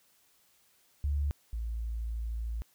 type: tone pair in turn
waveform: sine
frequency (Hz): 71.7 / 56.56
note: D2 / A1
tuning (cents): -41 / +48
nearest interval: major third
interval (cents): 411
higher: first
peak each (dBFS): -27 / -32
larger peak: first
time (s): 1.04-1.31 / 1.53-2.62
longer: second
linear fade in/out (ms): 0
effects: white hiss -67 dBFS RMS until 2.74 s